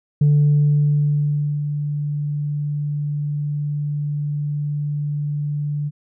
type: tone with ADSR envelope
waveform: sine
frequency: 146.83 Hz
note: D3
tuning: in tune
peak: -9 dBFS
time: 0.21-5.91 s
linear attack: 6 ms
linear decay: 1400 ms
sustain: -11 dB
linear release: 38 ms
effects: tanh soft clip ceiling -9 dBFS